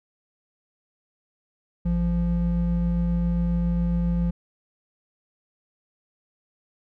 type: tone pair together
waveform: triangle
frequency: 55.14 / 172.8 Hz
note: A1 / F3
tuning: +4 / -18 cents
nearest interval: octave + minor sixth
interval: 1978 cents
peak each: -23 / -20 dBFS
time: 1.85-4.31 s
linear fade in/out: 10 ms
effects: none